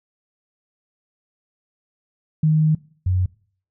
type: tone pair in turn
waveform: sine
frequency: 155.56 / 91.83 Hz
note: D#3 / F#2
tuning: 0 / -13 cents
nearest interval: major sixth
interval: 913 cents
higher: first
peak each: -13 / -16 dBFS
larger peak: first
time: 2.43-2.75 / 3.06-3.26 s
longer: first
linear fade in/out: 5 ms
effects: noise-tail reverb RT60 0.5 s tail -22 dB re dry